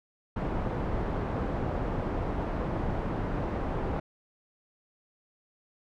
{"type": "low-pass noise", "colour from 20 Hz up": "pink", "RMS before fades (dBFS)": -31, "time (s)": [0.36, 4], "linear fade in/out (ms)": 5, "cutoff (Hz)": 950, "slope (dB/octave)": 12, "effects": []}